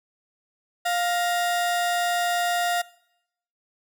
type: tone pair together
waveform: 35% pulse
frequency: 702.7 / 1876 Hz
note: F5 / A#6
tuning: +10 / +11 cents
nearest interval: octave + perfect fourth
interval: 1701 cents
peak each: -21 / -29 dBFS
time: 0.85-2.82 s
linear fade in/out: 10 ms
effects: noise-tail reverb RT60 0.8 s tail -22 dB re dry